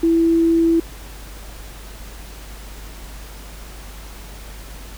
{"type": "tone", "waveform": "sine", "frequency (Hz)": 331.2, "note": "E4", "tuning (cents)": 8, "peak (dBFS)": -12, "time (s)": [0.03, 0.8], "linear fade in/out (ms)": 5, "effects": ["added 50 Hz sine -35 dBFS peak until 4.97 s", "pink hiss -40 dBFS RMS until 4.97 s"]}